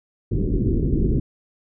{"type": "low-pass noise", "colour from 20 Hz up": "pink", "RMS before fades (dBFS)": -20, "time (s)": [0.31, 1.2], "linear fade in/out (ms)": 10, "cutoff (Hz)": 400, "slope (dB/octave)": 48, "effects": []}